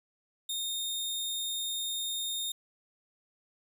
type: tone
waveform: sawtooth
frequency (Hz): 3670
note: A#7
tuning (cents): -28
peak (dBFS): -29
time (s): 0.49-2.52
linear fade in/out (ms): 5
effects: none